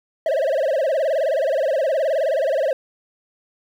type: tone with vibrato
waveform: triangle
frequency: 587.3 Hz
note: D5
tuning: in tune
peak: -15 dBFS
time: 0.26-2.73 s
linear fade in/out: 2 ms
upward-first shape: sine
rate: 19 Hz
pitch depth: 210 cents each way
effects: 9-bit